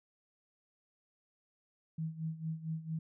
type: tone with tremolo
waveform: sine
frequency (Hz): 160.3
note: E3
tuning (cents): -48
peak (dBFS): -33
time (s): 1.98-2.99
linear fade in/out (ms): 5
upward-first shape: sine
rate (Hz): 4.4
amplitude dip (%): 80
effects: none